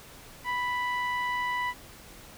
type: tone with low-pass filter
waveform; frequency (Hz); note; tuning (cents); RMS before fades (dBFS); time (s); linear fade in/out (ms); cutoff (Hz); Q
sawtooth; 987.8; B5; 0; -30; 0.44-1.74; 50; 2100; 1.9
effects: pink hiss -49 dBFS RMS until 2.37 s

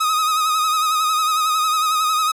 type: tone with vibrato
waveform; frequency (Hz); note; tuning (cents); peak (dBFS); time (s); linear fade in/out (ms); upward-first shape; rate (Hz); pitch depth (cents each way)
45% pulse; 1258; D#6; +19; -16; 0-2.32; 10; sine; 11; 43
effects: resampled to 32000 Hz

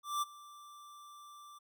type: tone with ADSR envelope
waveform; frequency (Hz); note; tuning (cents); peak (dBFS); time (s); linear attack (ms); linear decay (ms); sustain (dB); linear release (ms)
square; 1174.7; D6; 0; -31; 0.03-1.59; 190; 23; -21; 15
effects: none

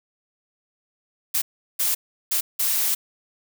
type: noise bursts at uneven times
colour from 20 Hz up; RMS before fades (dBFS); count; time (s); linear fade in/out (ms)
blue; -22; 4; 1.34-1.42 / 1.79-1.95 / 2.31-2.41 / 2.59-2.95; 10
effects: none

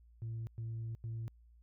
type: tone bursts at uneven times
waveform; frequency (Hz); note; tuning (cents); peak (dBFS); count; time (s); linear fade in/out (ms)
sine; 113.6; A#2; -44; -36; 3; 0.22-0.47 / 0.58-0.95 / 1.04-1.28; 0
effects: tanh soft clip ceiling -36 dBFS + added 58 Hz sine -59 dBFS peak until 1.62 s

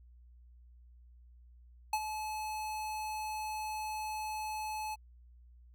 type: tone with ADSR envelope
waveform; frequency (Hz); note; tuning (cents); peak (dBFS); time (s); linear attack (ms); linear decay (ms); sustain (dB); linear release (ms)
square; 860; A5; -40; -28; 1.93-4.96; 4; 53; -9; 25
effects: added 60 Hz sine -55 dBFS peak until 5.74 s

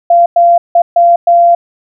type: tone bursts at uneven times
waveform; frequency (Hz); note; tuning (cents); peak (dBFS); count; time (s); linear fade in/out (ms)
sine; 689; F5; -24; -3; 5; 0.1-0.26 / 0.36-0.58 / 0.75-0.82 / 0.96-1.16 / 1.27-1.55; 5
effects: none

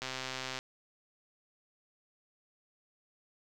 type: click train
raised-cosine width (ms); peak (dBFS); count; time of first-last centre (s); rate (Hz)
0.2; -20; 75; 0.02-0.589; 130
effects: none

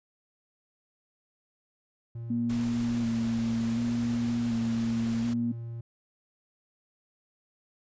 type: tone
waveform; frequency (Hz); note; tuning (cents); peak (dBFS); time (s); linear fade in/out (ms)
triangle; 116.54; A#2; 0; -33; 2.15-5.81; 5
type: tone with vibrato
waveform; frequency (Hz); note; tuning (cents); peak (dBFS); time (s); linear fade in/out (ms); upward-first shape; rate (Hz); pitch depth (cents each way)
sine; 233.1; A#3; 0; -26; 2.3-5.52; 5; square; 0.68; 26
type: noise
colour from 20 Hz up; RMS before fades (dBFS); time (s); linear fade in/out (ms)
pink; -43; 2.49-5.34; 10
effects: resampled to 16000 Hz

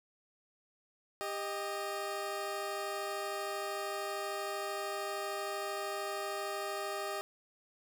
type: tone pair together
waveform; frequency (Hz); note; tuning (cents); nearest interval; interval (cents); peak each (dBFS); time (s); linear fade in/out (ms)
20% pulse; 397.2 / 622.3; G4 / D#5; +23 / 0; minor sixth; 777; -34 / -34; 1.21-7.21; 0
effects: none

